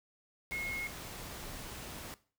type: tone in noise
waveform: sine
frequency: 2162 Hz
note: C#7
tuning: 44 cents flat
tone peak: -35 dBFS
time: 0.52-0.87 s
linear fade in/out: 0 ms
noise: pink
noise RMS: -45 dBFS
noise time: 0.51-2.14 s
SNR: +7 dB
effects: noise-tail reverb RT60 0.4 s tail -18 dB re dry